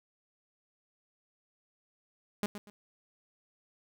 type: tone with echo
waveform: sawtooth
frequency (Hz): 206.2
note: G#3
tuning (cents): -12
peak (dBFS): -25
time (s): 2.43-2.46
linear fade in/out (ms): 0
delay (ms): 120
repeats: 2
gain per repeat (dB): -11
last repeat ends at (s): 2.7
effects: none